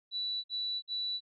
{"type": "tone bursts", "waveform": "sine", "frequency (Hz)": 3951, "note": "B7", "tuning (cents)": 0, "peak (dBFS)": -32, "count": 3, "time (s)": [0.11, 1.206], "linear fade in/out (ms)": 50, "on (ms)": 330, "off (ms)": 53, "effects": []}